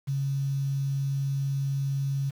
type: tone with quantisation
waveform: sine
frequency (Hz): 137.8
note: C#3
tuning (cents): -10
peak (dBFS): -25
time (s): 0.07-2.31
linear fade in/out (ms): 20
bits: 8
effects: none